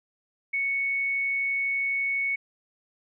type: tone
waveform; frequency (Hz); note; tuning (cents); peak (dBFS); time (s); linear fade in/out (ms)
sine; 2217; C#7; 0; -24; 0.53-2.36; 10
effects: none